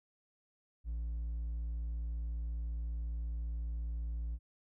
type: tone with hard clipping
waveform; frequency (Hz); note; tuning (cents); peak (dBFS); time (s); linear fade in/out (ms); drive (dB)
sine; 57.3; A#1; -29; -36; 0.84-4.39; 50; 2
effects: none